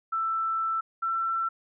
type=tone pair in turn; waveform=sine; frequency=1328 / 1342.7 Hz; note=E6 / E6; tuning=+12 / +31 cents; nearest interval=unison; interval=19 cents; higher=second; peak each=-25 dBFS; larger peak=neither; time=0.12-0.81 / 1.02-1.49 s; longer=first; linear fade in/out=10 ms; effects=none